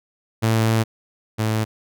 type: tone pair in turn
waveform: sawtooth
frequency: 111.9 / 109.53 Hz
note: A2 / A2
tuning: +30 / -7 cents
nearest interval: unison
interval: 37 cents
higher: first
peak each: -12 / -15 dBFS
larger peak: first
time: 0.42-0.84 / 1.38-1.65 s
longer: first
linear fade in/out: 20 ms
effects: none